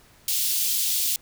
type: high-pass noise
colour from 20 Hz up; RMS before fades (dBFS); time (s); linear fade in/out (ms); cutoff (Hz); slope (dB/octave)
white; -24; 0.28-1.16; 2; 3000; 24
effects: pink hiss -55 dBFS RMS until 1.21 s